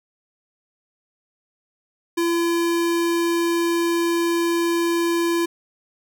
square tone, 339.3 Hz, F4, 50 cents flat, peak -19 dBFS, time 2.17-5.46 s, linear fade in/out 10 ms, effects none

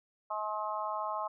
harmonic tone, 212.6 Hz, G#3, 41 cents sharp, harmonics 3 / 4 / 5 / 6, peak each -39 / -38 / -36 / -41 dBFS, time 0.3-1.28 s, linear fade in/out 10 ms, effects none

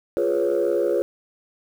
sine chord, C# dominant seventh, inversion first, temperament equal, 349.2 / 415.3 / 493.9 / 554.4 Hz, E#4 / G#4 / B4 / C#5, 0 / 0 / 0 / 0 cents, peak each -23 dBFS, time 0.17-1.02 s, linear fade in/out 0 ms, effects tanh soft clip ceiling -13 dBFS + 8-bit

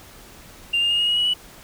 sine tone with pitch steps, 2791 / 2817 / 2843 / 2869 / 2896 / 2923 / 2950 Hz, F7 / F7 / F7 / F7 / F#7 / F#7 / F#7, -2 / +14 / +30 / +46 / -38 / -22 / -6 cents, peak -16 dBFS, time 0.73-1.339 s, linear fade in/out 10 ms, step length 87 ms, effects tanh soft clip ceiling -14 dBFS + pink hiss -45 dBFS RMS until 1.63 s

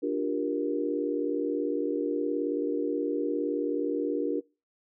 sine chord, G minor seventh, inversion second, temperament just, 294 / 352.8 / 392 / 470.4 Hz, D4 / F4 / G4 / Bb4, +2 / +18 / 0 / +16 cents, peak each -30 / -33 / -34 / -31 dBFS, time 0.02-4.41 s, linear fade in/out 20 ms, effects noise-tail reverb RT60 0.3 s tail -24 dB re dry

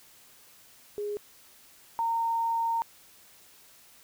sine tone pair in turn, 413.8 / 918.5 Hz, G#4 / A#5, -6 / -26 cents, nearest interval octave + major second, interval 1380 cents, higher second, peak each -30 / -25 dBFS, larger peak second, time 0.98-1.17 / 1.99-2.82 s, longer second, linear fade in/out 0 ms, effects white hiss -56 dBFS RMS until 4.03 s

